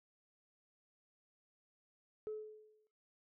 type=tone with exponential decay; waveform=sine; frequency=429.6 Hz; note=A4; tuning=41 cents flat; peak=-36 dBFS; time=2.27-2.87 s; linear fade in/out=0 ms; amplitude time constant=130 ms; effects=noise-tail reverb RT60 0.5 s tail -17 dB re dry + tanh soft clip ceiling -36 dBFS